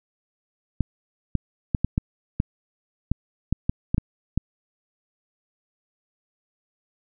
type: clicks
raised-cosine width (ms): 5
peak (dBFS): -8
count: 12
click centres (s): 0.807 / 1.353 / 1.748 / 1.846 / 1.979 / 2.401 / 3.116 / 3.526 / 3.695 / 3.945 / 3.981 / 4.376
effects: none